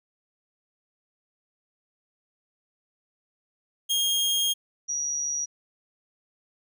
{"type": "tone pair in turn", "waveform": ["sawtooth", "sine"], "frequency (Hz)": [3242, 5777], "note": ["G#7", "F#8"], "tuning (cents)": [-42, -42], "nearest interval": "minor seventh", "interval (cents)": 1000, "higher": "second", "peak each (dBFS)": [-19, -26], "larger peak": "first", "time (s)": [[3.89, 4.54], [4.88, 5.46]], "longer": "first", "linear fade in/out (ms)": 20, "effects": []}